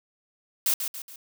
blue noise with echo, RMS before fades -23 dBFS, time 0.66-0.74 s, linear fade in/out 2 ms, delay 140 ms, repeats 3, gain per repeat -7 dB, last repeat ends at 1.16 s, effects none

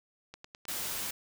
click train, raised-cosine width 0.2 ms, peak -28 dBFS, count 4, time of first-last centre 0.34-0.653 s, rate 9.58 Hz
white noise, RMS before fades -36 dBFS, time 0.68-1.11 s, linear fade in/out 5 ms
effects none

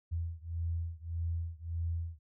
sine beating tone pair, 83 / 84.7 Hz, E2 / E2, +12 / +48 cents, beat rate 1.7 Hz, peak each -36 / -37 dBFS, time 0.11-2.19 s, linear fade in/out 20 ms, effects none

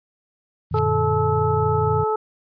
white noise with exponential growth, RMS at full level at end -31 dBFS, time 0.7-0.79 s, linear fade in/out 2 ms, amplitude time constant 19 ms
sine chord, Gb augmented, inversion none, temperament equal with one note detuned, 92.5 / 116.54 / 149.05 Hz, Gb2 / Bb2 / D3, 0 / 0 / +26 cents, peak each -25 dBFS, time 0.71-2.04 s, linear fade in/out 10 ms
harmonic tone, 433.1 Hz, A4, 27 cents flat, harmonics 1 / 2 / 3, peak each -21 / -24 / -26 dBFS, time 0.74-2.16 s, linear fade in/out 5 ms
effects resampled to 11025 Hz

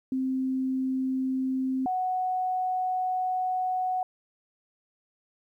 sine tone pair in turn, 261.6 / 739.9 Hz, C4 / F#5, 0 / 0 cents, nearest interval octave + tritone, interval 1800 cents, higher second, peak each -25 dBFS, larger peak neither, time 0.12-1.86 / 1.86-4.03 s, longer second, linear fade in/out 2 ms, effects 11-bit

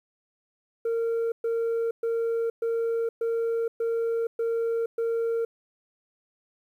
sine tone bursts, 460 Hz, A#4, 23 cents flat, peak -21 dBFS, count 8, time 0.85-5.45 s, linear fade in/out 5 ms, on 470 ms, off 120 ms, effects tanh soft clip ceiling -23 dBFS + 10-bit

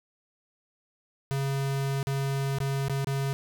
square tone with dropouts, 137.3 Hz, C#3, 16 cents flat, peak -27 dBFS, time 1.31-3.33 s, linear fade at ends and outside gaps 0 ms, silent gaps 2.029-2.071 / 2.585-2.603 / 2.883-2.897 / 3.045-3.071 s, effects none

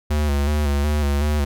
square tone with vibrato, 72.9 Hz, D2, 12 cents flat, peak -18 dBFS, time 0.1-1.45 s, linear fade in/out 10 ms, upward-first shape square, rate 2.7 Hz, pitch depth 44 cents each way, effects none

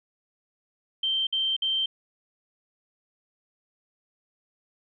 sine tone bursts, 3132 Hz, G7, 2 cents flat, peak -23 dBFS, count 3, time 1.03-1.86 s, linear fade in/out 5 ms, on 240 ms, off 55 ms, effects none

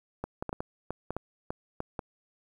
clicks, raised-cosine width 1 ms, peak -19 dBFS, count 11, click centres 0.24 / 0.425 / 0.493 / 0.529 / 0.605 / 0.906 / 1.106 / 1.166 / 1.505 / 1.804 / 1.992 s, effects 9-bit

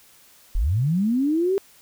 sine linear sweep, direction up, 32.06 to 400.4 Hz, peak -18 dBFS, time 0.55-1.58 s, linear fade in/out 0 ms, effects white hiss -53 dBFS RMS until 1.81 s

